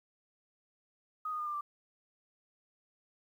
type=tone with pitch steps; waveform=sine; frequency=1251 / 1231.6 / 1212.6 / 1193.8 / 1175.3 Hz; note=D#6 / D#6 / D#6 / D6 / D6; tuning=+9 / -18 / -45 / +28 / +1 cents; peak=-34 dBFS; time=1.25-1.61 s; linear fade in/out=5 ms; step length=72 ms; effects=11-bit